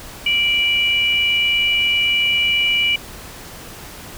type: tone pair together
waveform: sine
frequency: 2343 / 2927 Hz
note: D7 / F#7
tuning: -5 / -19 cents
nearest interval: major third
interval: 386 cents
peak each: -17 dBFS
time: 0.26-2.96 s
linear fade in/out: 5 ms
effects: pink hiss -36 dBFS RMS until 4.17 s